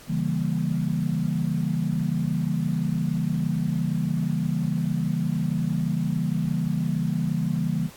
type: chord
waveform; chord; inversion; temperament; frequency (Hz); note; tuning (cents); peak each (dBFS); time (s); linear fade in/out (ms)
sine; C# diminished seventh; none; equal; 138.59 / 164.81 / 196 / 233.1; C#3 / E3 / G3 / Bb3; 0 / 0 / 0 / 0; -29 / -25 / -29 / -30; 0.07-7.9; 50
effects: pink hiss -47 dBFS RMS until 7.96 s + AAC 64 kbps